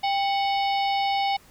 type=harmonic tone with a mistuned harmonic; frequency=740 Hz; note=F#5; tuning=in tune; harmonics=1 / 3 / 4 / 5 / 6 / 7; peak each=-22 / -32 / -34 / -36 / -38 / -39 dBFS; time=0.03-1.37 s; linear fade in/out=10 ms; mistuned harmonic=1; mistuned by=+120 cents; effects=pink hiss -54 dBFS RMS until 1.5 s